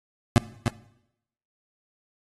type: tone with echo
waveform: 25% pulse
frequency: 117.9 Hz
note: A#2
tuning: 20 cents sharp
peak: -10 dBFS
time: 0.36-0.38 s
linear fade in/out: 0 ms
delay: 300 ms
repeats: 1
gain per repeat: -7 dB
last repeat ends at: 0.68 s
effects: noise-tail reverb RT60 0.8 s tail -18 dB re dry + AAC 32 kbps